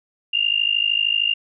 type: tone with amplitude modulation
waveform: sine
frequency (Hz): 2804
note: F7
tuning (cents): +6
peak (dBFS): -13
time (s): 0.33-1.34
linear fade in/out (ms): 10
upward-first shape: sine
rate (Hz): 53.1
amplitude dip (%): 90
effects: none